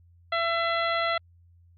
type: harmonic tone with a mistuned harmonic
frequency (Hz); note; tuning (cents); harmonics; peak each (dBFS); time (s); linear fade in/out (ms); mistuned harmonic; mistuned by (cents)
671; E5; +31; 1 / 2 / 3 / 4 / 5 / 6; -28 / -28 / -30 / -39 / -35 / -38; 0.32-1.18; 5; 6; +17
effects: added 86 Hz sine -54 dBFS peak until 1.77 s + Opus 48 kbps